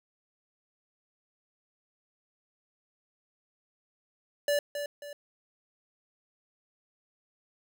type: tone with echo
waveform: square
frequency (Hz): 580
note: D5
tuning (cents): -22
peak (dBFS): -25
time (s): 4.48-4.59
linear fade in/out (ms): 2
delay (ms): 270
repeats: 2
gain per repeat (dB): -8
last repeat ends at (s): 5.13
effects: none